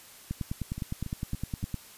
two click trains, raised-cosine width 5 ms, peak -19 / -24 dBFS, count 15 / 4, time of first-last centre 0.31-1.743 / 0.78-1.63 s, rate 9.77 / 3.53 Hz, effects white hiss -51 dBFS RMS until 1.97 s + resampled to 32000 Hz

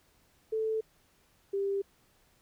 sine tone pair in turn, 440 / 395.6 Hz, A4 / G4, 0 / +16 cents, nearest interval major second, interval 184 cents, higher first, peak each -28 dBFS, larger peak neither, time 0.52-0.81 / 1.53-1.82 s, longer neither, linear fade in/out 10 ms, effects pink hiss -67 dBFS RMS until 2.41 s

